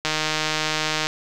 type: click train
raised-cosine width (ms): 0.2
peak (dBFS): -5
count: 159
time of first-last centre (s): 0.05-1.069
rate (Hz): 155
effects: none